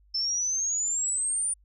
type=exponential sweep; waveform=sine; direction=up; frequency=5274 to 9397 Hz; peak=-25 dBFS; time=0.14-1.54 s; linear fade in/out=10 ms; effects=added 50 Hz sine -57 dBFS peak until 1.64 s